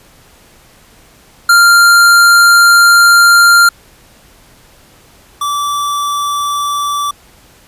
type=tone pair in turn; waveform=square; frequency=1393 / 1160.1 Hz; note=F6 / D6; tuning=-5 / -22 cents; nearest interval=minor third; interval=317 cents; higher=first; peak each=-4 / -14 dBFS; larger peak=first; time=1.49-3.69 / 5.41-7.11 s; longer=first; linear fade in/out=5 ms; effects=pink hiss -44 dBFS RMS until 7.67 s + resampled to 32000 Hz